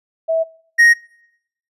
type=tone pair in turn; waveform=sine / triangle; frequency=651 / 1871.3 Hz; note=E5 / A#6; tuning=-22 / +6 cents; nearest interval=octave + tritone; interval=1828 cents; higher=second; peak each=-14 / -5 dBFS; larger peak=second; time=0.28-0.44 / 0.78-0.94 s; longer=neither; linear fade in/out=20 ms; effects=noise-tail reverb RT60 0.8 s tail -25 dB re dry + resampled to 32000 Hz